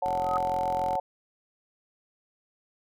sine chord, F# minor, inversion second, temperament equal, 554.4 / 740 / 880 Hz, C#5 / F#5 / A5, 0 / 0 / 0 cents, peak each -32 / -28 / -30 dBFS, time 0.02-1 s, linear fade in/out 5 ms
5% pulse tone, 43.65 Hz, F1, in tune, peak -27 dBFS, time 0.06-0.96 s, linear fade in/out 0 ms
sine tone with exponential growth, 1263 Hz, D#6, 26 cents sharp, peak -23 dBFS, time 0.14-0.37 s, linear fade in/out 1 ms, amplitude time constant 49 ms
effects none

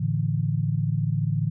sine chord, A suspended fourth, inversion none, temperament equal with one note detuned, 110 / 144.56 / 164.81 Hz, A2 / D3 / E3, 0 / -27 / 0 cents, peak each -26 / -25 / -27 dBFS, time 0-1.5 s, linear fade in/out 10 ms, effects none

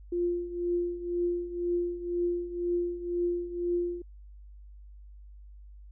sine tone with tremolo, 349.2 Hz, F4, in tune, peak -24 dBFS, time 0.12-4.02 s, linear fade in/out 5 ms, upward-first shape triangle, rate 2 Hz, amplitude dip 80%, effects added 50 Hz sine -46 dBFS peak until 5.91 s

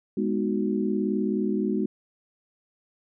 sine chord, G# minor seventh, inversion none, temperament equal, 207.7 / 246.9 / 311.1 / 370 Hz, G#3 / B3 / D#4 / F#4, 0 / 0 / 0 / 0 cents, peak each -26 / -30 / -30 / -29 dBFS, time 0.17-1.86 s, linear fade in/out 5 ms, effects none

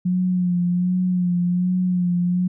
sine tone with vibrato, 179.4 Hz, F3, 47 cents sharp, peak -17 dBFS, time 0.05-2.48 s, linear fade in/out 10 ms, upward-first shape sine, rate 1.3 Hz, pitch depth 35 cents each way, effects none

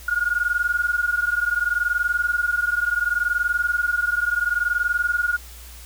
sine tone pair together, 1424.3 / 1445 Hz, F6 / F#6, +34 / -41 cents, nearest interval unison, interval 25 cents, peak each -22 dBFS, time 0.08-5.37 s, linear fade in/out 5 ms, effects added 60 Hz sine -40 dBFS peak until 5.85 s + white hiss -44 dBFS RMS until 5.85 s

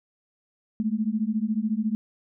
sine beating tone pair, 210 / 224 Hz, G#3 / A3, +19 / +31 cents, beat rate 14 Hz, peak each -26 dBFS, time 0.8-1.95 s, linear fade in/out 0 ms, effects none

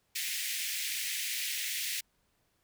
pink high-pass noise, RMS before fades -35 dBFS, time 0.15-2.01 s, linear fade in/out 10 ms, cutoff 1900 Hz, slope 48 dB/octave, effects pink hiss -74 dBFS RMS until 2.63 s

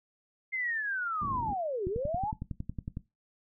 sine linear two-way sweep, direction down then up, 2109 to 349.3 to 898 Hz, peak -30 dBFS, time 0.52-2.32 s, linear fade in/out 20 ms, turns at 1.87 s
white low-pass noise, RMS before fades -39 dBFS, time 1.21-1.54 s, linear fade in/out 10 ms, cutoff 260 Hz, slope 24 dB/octave
click train, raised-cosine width 5 ms, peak -23 dBFS, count 13, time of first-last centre 1.87-2.971 s, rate 10.9 Hz
effects noise-tail reverb RT60 0.2 s tail -17 dB re dry

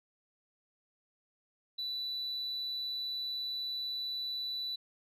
sine tone, 3969 Hz, B7, 8 cents sharp, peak -33 dBFS, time 1.78-4.76 s, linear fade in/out 10 ms, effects tanh soft clip ceiling -32 dBFS

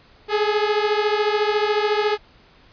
sawtooth beating tone pair, 415.3 / 429.3 Hz, G#4 / A4, 0 / -43 cents, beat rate 14 Hz, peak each -16 / -18 dBFS, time 0.28-2.18 s, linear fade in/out 50 ms, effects pink hiss -52 dBFS RMS until 2.72 s + resampled to 11025 Hz

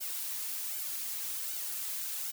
blue noise with flanger, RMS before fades -37 dBFS, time 0-2.32 s, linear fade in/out 20 ms, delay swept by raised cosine 1.3 to 4.8 ms, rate 1.3 Hz, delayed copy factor +0.8, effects none

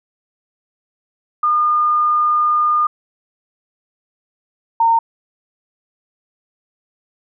sine tone pair in turn, 1215 / 916.2 Hz, D#6 / A#5, -42 / -30 cents, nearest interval perfect fourth, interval 488 cents, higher first, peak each -12 / -10 dBFS, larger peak second, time 1.43-2.87 / 4.8-4.99 s, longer first, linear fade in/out 5 ms, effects none

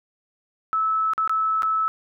sine tone with dropouts, 1304 Hz, E6, 19 cents flat, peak -19 dBFS, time 0.73-1.88 s, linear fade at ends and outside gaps 0 ms, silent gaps 1.135-1.179 / 1.276-1.295 / 1.622-1.631 s, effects none

